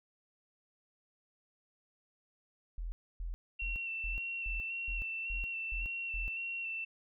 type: tone bursts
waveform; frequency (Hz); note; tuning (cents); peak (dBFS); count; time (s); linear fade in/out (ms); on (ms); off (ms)
sine; 42.04; E1; +35; -36; 9; 2.78-6.28; 0; 140; 280
type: tone with vibrato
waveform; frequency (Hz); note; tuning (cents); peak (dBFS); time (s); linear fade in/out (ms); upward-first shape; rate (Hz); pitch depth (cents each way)
sine; 2705; E7; +44; -36; 3.59-6.85; 10; square; 1.8; 18
effects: none